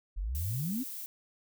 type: exponential sweep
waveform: sine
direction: up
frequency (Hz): 40.84 to 277.7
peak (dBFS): -31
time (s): 0.16-0.84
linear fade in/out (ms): 20
type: noise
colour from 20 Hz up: violet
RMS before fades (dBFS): -41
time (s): 0.35-1.06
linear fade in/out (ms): 0
effects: none